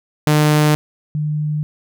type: tone pair in turn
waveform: sawtooth / sine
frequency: 151 / 151 Hz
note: D3 / D3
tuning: +48 / +48 cents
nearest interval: unison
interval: 0 cents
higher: neither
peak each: -7 / -17 dBFS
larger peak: first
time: 0.27-0.75 / 1.15-1.63 s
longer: neither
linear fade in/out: 0 ms
effects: none